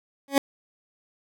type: tone with exponential growth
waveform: 20% pulse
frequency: 277.2 Hz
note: C#4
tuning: in tune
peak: -8 dBFS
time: 0.28-0.38 s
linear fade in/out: 1 ms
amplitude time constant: 21 ms
effects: none